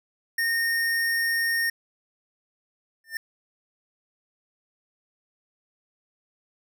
square tone, 1841 Hz, A#6, 22 cents flat, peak -23 dBFS, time 0.38-1.7 s, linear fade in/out 5 ms
square tone with exponential growth, 1800 Hz, A6, 39 cents sharp, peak -25 dBFS, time 3.04-3.17 s, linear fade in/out 2 ms, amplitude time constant 28 ms
effects none

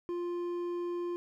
triangle tone with hard clipping, 349.2 Hz, F4, in tune, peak -34 dBFS, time 0.09-1.16 s, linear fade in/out 0 ms, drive 9 dB, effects none

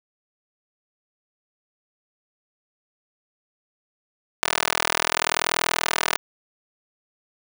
15% pulse tone with high-pass filter, 40.57 Hz, E1, 27 cents flat, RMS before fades -24 dBFS, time 4.43-6.17 s, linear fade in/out 0 ms, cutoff 960 Hz, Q 0.7, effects none

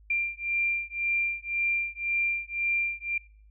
sine beating tone pair, 2377 / 2378.9 Hz, D7 / D7, +20 / +22 cents, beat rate 1.9 Hz, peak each -29 dBFS, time 0.1-3.18 s, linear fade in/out 5 ms, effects noise-tail reverb RT60 0.5 s tail -23 dB re dry + added 52 Hz sine -52 dBFS peak until 3.5 s

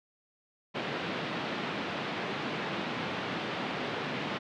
pink band-pass noise, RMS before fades -35 dBFS, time 0.74-4.39 s, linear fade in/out 20 ms, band 150 to 3600 Hz, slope 24 dB/octave, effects none

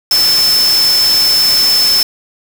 sine tone in noise, 5274 Hz, E8, in tune, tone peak -8 dBFS, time 0.11-2.03 s, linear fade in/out 2 ms, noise white, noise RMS -18 dBFS, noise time 0.11-2.03 s, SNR +7 dB, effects none

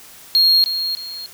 triangle tone with echo, 4257 Hz, C8, 29 cents sharp, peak -9 dBFS, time 0.35-0.64 s, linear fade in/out 0 ms, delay 310 ms, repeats 2, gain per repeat -9 dB, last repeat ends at 1.26 s, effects white hiss -42 dBFS RMS until 1.33 s

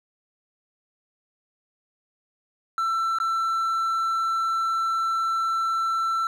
triangle tone with dropouts, 1338 Hz, E6, 25 cents sharp, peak -20 dBFS, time 2.78-6.27 s, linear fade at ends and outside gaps 1 ms, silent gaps 3.186-3.201 s, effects none

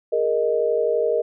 sine chord, Ab suspended second, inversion none, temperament just, 415.3 / 467.2 / 623 Hz, Ab4 / Bb4 / Eb5, 0 / +4 / +2 cents, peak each -25 / -20 / -23 dBFS, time 0.12-1.22 s, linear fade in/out 10 ms, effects none

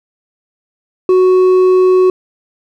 sine tone with hard clipping, 370 Hz, F#4, in tune, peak -7 dBFS, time 1.09-2.1 s, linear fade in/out 2 ms, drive 4 dB, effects none

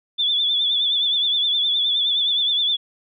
sine tone with vibrato, 3476 Hz, A7, 22 cents flat, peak -17 dBFS, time 0.18-2.77 s, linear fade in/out 20 ms, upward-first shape triangle, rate 9.6 Hz, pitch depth 74 cents each way, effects none

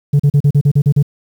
sine tone bursts, 143.6 Hz, D3, 39 cents flat, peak -4 dBFS, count 9, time 0.13-1.028 s, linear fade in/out 10 ms, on 66 ms, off 38 ms, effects tanh soft clip ceiling -6 dBFS + 7-bit

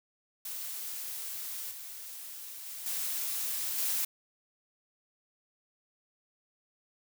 blue noise with level steps, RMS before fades -39 / -44 / -42 / -34 / -31 dBFS, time 0.45-4.05 s, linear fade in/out 5 ms, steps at 1.71 / 2.66 / 2.86 / 3.78 s, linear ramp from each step 2 ms, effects none

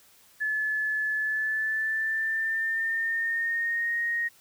sine tone with pitch glide, 1724 to 1869.2 Hz, A6 to A#6, -36 to +4 cents, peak -25 dBFS, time 0.4-4.29 s, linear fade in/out 20 ms, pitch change +140 cents, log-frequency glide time 1.17-3.99 s, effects white hiss -58 dBFS RMS until 4.4 s

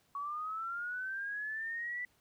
sine linear sweep, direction up, 1118 to 1982 Hz, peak -36 dBFS, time 0.15-2.05 s, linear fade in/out 2 ms, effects pink hiss -71 dBFS RMS until 2.2 s + high-pass 60 Hz 12 dB/octave

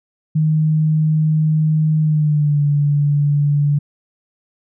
sine tone with pitch glide, 155.56 to 145.14 Hz, D#3 to D3, 0 to -20 cents, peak -12 dBFS, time 0.35-3.79 s, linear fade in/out 10 ms, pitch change -120 cents, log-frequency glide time 2-2.62 s, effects none

